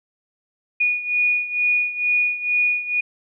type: beating tone pair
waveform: sine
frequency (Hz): 2455 / 2457.2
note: D#7 / D#7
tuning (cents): -24 / -22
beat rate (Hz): 2.2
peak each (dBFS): -19 / -23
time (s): 0.8-3.01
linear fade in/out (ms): 10
effects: none